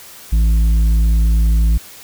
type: tone with tanh clipping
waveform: sine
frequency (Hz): 55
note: A1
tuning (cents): 0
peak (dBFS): -11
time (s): 0.32-1.78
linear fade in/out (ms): 10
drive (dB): 7
effects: white hiss -38 dBFS RMS until 2.03 s